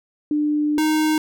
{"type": "tone pair in turn", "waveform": ["sine", "square"], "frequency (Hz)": [298.4, 310], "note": ["D4", "D#4"], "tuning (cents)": [28, -6], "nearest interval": "minor second", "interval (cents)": 66, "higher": "second", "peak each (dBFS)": -17, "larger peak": "neither", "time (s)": [[0.31, 0.78], [0.78, 1.18]], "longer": "first", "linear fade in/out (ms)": 2, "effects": []}